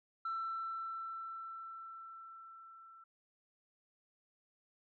sine tone with level ramp, 1337 Hz, E6, 24 cents sharp, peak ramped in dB -34 to -55 dBFS, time 0.25-3.04 s, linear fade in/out 5 ms, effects tanh soft clip ceiling -33 dBFS

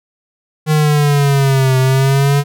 square exponential two-way sweep, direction down then up, 155.4 to 129.8 to 143.7 Hz, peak -10 dBFS, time 0.66-2.44 s, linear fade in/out 50 ms, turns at 1.78 s, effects none

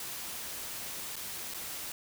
white noise with dropouts, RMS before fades -40 dBFS, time 0-1.92 s, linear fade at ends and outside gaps 2 ms, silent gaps 1.158-1.164 / 1.539-1.544 s, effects none

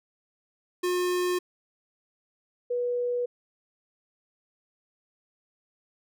square / sine tone pair in turn, 359.1 / 487.6 Hz, F4 / B4, +48 / -22 cents, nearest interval perfect fourth, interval 530 cents, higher second, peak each -25 dBFS, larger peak neither, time 0.83-1.39 / 2.7-3.26 s, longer neither, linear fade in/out 10 ms, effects none

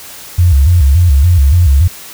sine tone with vibrato, 77.8 Hz, D#2, in tune, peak -4 dBFS, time 0.38-1.88 s, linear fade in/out 10 ms, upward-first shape square, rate 3.5 Hz, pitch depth 210 cents each way, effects white hiss -31 dBFS RMS until 2.13 s

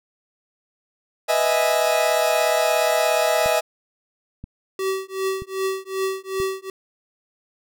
40% pulse chord, E major seventh, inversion second, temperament equal, 493.9 / 622.3 / 659.3 / 830.6 Hz, B4 / D#5 / E5 / G#5, 0 / 0 / 0 / 0 cents, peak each -26 / -20 / -21 / -24 dBFS, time 1.28-3.61 s, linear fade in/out 20 ms
click train, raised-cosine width 5 ms, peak -22 dBFS, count 4, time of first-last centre 3.46-6.401 s, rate 1.02 Hz
square tone with tremolo, 383.1 Hz, G4, 40 cents flat, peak -20 dBFS, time 4.79-6.7 s, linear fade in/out 2 ms, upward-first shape triangle, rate 2.6 Hz, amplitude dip 100%
effects none

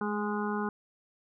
harmonic tone with a mistuned harmonic, 207.7 Hz, G#3, in tune, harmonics 1 / 2 / 4 / 5 / 6 / 7, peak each -32 / -35 / -38 / -39 / -40 / -40 dBFS, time 0.01-0.69 s, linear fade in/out 2 ms, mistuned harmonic 1, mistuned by +18 cents, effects none

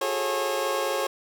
25% pulse tone cluster, 361.8 / 413.2 / 437.6 / 544 Hz, F#4 / G#4 / A4 / C#5, -39 / -9 / -9 / -33 cents, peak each -30 / -28 / -30 / -23 dBFS, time 0.01-1.07 s, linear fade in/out 5 ms, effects none

